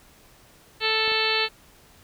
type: harmonic tone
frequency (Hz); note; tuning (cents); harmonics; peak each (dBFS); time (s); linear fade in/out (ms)
440; A4; 0; 1 / 2 / 3 / 4 / 5 / 6 / 7 / 8 / 9 / 10; -29 / -32 / -32 / -30 / -31 / -27 / -30 / -32 / -30 / -29; 0.8-1.49; 50
type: clicks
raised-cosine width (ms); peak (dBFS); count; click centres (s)
1; -25; 2; 1.078 / 1.118
effects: pink hiss -54 dBFS RMS until 2.03 s